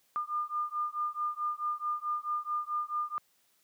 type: beating tone pair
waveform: sine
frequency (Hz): 1205 / 1209.6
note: D6 / D#6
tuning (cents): +44 / -49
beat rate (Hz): 4.6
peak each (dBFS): -34 / -34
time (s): 0.16-3.18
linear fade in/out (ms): 0
effects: white hiss -70 dBFS RMS until 3.63 s + high-pass 100 Hz 12 dB/octave